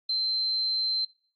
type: tone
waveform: sine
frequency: 4108 Hz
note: C8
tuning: 33 cents flat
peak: -25 dBFS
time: 0.09-1.05 s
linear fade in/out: 5 ms
effects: noise-tail reverb RT60 0.5 s tail -23 dB re dry + AAC 64 kbps